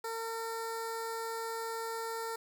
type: tone with notch filter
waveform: 15% pulse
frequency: 454.1 Hz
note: A#4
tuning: 45 cents flat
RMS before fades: -38 dBFS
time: 0.04-2.36 s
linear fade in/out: 5 ms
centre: 2800 Hz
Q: 1
effects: 10-bit